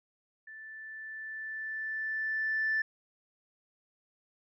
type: tone with level ramp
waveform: sine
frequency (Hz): 1760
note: A6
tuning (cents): 0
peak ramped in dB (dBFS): -45 to -25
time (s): 0.47-2.82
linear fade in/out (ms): 5
effects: tanh soft clip ceiling -23 dBFS